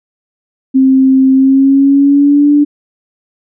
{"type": "tone with pitch glide", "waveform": "sine", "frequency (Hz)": [264.5, 291.8], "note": ["C4", "D4"], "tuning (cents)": [19, -11], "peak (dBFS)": -4, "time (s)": [0.74, 2.65], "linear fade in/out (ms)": 20, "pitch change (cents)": 170, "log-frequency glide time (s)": [1.33, 2.52], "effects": []}